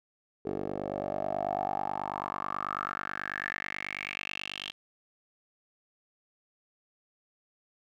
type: tone with band-pass filter sweep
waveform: 10% pulse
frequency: 49.19 Hz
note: G1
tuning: 7 cents sharp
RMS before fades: -35 dBFS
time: 0.45-4.72 s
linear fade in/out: 10 ms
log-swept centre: 430 to 3200 Hz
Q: 6.1
effects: none

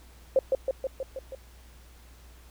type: tone with echo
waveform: sine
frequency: 530 Hz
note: C5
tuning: 22 cents sharp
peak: -17 dBFS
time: 0.36-0.39 s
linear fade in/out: 2 ms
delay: 160 ms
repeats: 6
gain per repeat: -3 dB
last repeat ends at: 1.35 s
effects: added 60 Hz sine -50 dBFS peak until 2.5 s + pink hiss -57 dBFS RMS until 2.5 s

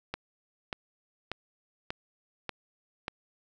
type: click train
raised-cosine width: 0.3 ms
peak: -17 dBFS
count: 6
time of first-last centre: 0.14-3.081 s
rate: 1.7 Hz
effects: none

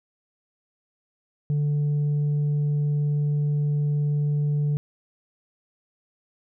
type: tone with tanh clipping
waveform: sine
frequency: 146.83 Hz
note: D3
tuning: in tune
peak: -21 dBFS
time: 1.5-4.77 s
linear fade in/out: 0 ms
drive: 2 dB
effects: none

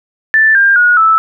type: tone with pitch steps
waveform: sine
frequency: 1763 / 1598.1 / 1448.6 / 1313.2 Hz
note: A6 / G6 / F#6 / E6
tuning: +3 / +33 / -37 / -7 cents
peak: -5 dBFS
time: 0.34-1.18 s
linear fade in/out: 0 ms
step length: 210 ms
effects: none

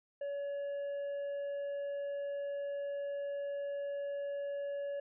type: tone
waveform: triangle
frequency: 566 Hz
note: C#5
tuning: 36 cents sharp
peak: -34 dBFS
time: 0.21-5 s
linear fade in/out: 5 ms
effects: resampled to 8000 Hz

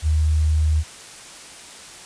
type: tone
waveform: sine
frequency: 77.5 Hz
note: D#2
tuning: 6 cents flat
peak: -15 dBFS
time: 0.02-0.84 s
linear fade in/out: 50 ms
effects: white hiss -40 dBFS RMS until 2.05 s + resampled to 22050 Hz

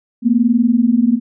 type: tone pair together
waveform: sine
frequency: 226.2 / 246.9 Hz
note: A3 / B3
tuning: +48 / 0 cents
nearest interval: major second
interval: 152 cents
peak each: -13 dBFS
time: 0.22-1.2 s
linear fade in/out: 50 ms
effects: none

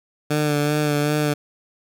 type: tone with vibrato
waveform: 15% pulse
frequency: 148.5 Hz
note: D3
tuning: 20 cents sharp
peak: -12 dBFS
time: 0.3-1.34 s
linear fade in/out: 10 ms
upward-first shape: sine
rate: 2.6 Hz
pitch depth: 28 cents each way
effects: none

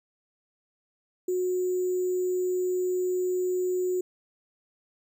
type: tone with sample-and-hold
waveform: sine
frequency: 365 Hz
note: F#4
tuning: 24 cents flat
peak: -24 dBFS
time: 1.28-4.01 s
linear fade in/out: 5 ms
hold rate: 7350 Hz
effects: none

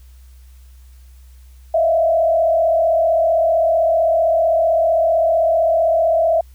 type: tone with frequency modulation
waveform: sine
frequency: 659.3 Hz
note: E5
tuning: in tune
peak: -12 dBFS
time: 1.74-6.41 s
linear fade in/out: 5 ms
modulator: 35.6 Hz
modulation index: 0.88
effects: added 63 Hz sine -40 dBFS peak until 6.54 s + white hiss -57 dBFS RMS until 6.54 s

